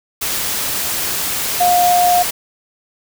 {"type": "tone in noise", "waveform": "sine", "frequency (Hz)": 712, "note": "F5", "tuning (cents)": 33, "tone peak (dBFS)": -10, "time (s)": [1.6, 2.23], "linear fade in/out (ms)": 10, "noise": "white", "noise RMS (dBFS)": -20, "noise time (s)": [0.21, 2.31], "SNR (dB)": 7, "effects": []}